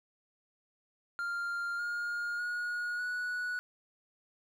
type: tone with pitch steps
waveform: triangle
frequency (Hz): 1396 / 1420.4 / 1445.2 / 1470.5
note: F6 / F6 / F#6 / F#6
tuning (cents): -1 / +29 / -41 / -11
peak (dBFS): -31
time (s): 1.19-3.59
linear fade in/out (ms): 0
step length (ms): 600
effects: none